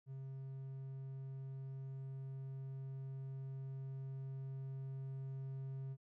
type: tone with level ramp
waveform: triangle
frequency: 134.2 Hz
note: C3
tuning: 44 cents sharp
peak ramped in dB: -43 to -40 dBFS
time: 0.06-5.97 s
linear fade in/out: 50 ms
effects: none